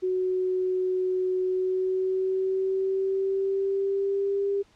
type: tone with pitch glide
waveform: sine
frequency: 370 to 398.9 Hz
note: F#4 to G4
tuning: 0 to +30 cents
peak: -23 dBFS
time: 0.02-4.63 s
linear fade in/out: 20 ms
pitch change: +130 cents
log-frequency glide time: 1.43-4.5 s
effects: pink hiss -61 dBFS RMS until 4.75 s + low-pass 6000 Hz 12 dB/octave